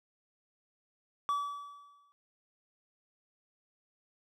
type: tone with exponential decay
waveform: triangle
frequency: 1148 Hz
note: D6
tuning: 40 cents flat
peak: -25 dBFS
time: 1.29-2.12 s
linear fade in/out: 0 ms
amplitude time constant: 180 ms
effects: none